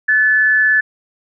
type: tone pair together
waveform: sine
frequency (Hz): 1516 / 1731.4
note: F#6 / A6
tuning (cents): +42 / -28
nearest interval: major second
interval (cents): 230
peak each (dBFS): -20 / -10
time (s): 0.08-0.81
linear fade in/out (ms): 10
effects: none